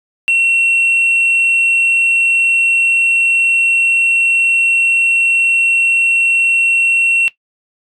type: tone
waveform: sine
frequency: 2721 Hz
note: F7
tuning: 46 cents flat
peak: -7 dBFS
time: 0.28-7.28 s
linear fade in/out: 0 ms
effects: noise-tail reverb RT60 0.1 s tail -17 dB re dry + tanh soft clip ceiling -8 dBFS